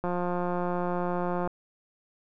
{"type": "click train", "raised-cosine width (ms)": 1, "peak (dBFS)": -17, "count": 255, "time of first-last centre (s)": [0.04, 1.475], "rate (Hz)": 177, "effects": []}